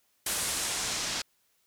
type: noise with low-pass filter sweep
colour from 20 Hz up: white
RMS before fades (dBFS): -32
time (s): 0.26-1.22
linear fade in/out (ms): 5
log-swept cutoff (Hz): 11000 to 5700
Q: 1.2
effects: white hiss -71 dBFS RMS until 1.66 s